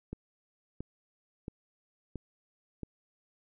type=click train; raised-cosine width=3 ms; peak=-25 dBFS; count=5; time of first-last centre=0.13-2.833 s; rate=1.48 Hz; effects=none